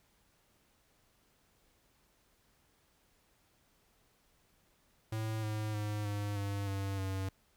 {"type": "tone with pitch steps", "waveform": "square", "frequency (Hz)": [110, 107.49, 105.03, 102.63, 100.29, 98, 95.76], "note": ["A2", "A2", "G#2", "G#2", "G2", "G2", "G2"], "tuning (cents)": [0, -40, 20, -20, 40, 0, -40], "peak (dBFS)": -35, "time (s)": [5.12, 7.29], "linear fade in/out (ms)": 5, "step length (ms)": 310, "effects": ["pink hiss -71 dBFS RMS until 7.56 s"]}